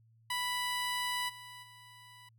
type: tone with level steps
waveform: 15% pulse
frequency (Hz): 987.8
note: B5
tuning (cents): 0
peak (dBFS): -26 / -41 / -47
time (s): 0.3-2.29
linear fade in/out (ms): 5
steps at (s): 1.28 / 1.62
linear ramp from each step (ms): 20
effects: added 113 Hz sine -62 dBFS peak until 2.38 s